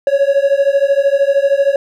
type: beating tone pair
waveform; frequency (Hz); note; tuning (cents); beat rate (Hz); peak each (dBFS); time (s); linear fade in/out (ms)
triangle; 550 / 563; C#5 / C#5; -14 / +27; 13; -11 / -11; 0.07-1.76; 2
effects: none